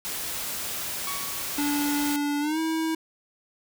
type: noise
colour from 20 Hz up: white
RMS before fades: -32 dBFS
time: 0.05-2.16 s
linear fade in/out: 0 ms
type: tone with exponential decay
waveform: sawtooth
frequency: 1123 Hz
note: C#6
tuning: 22 cents sharp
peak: -27 dBFS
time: 1.07-1.86 s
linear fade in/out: 1 ms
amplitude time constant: 170 ms
type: tone with pitch glide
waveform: square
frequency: 289.8 to 321.6 Hz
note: D4 to E4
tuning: -23 to -43 cents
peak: -25 dBFS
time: 1.58-2.95 s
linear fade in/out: 5 ms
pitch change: +180 cents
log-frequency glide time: 2.4-2.59 s
effects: none